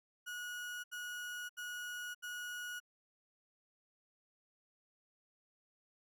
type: tone bursts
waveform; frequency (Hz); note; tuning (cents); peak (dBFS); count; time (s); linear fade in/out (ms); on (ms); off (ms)
35% pulse; 1455; F#6; -29; -40; 4; 0.26-2.802; 20; 580; 74
effects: none